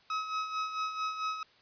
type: tone with tremolo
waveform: 40% pulse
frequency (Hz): 1278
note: D#6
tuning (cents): +46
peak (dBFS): -29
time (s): 0.1-1.43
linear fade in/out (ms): 2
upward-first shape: sine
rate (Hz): 4.5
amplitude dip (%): 60
effects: white hiss -62 dBFS RMS until 1.61 s + resampled to 11025 Hz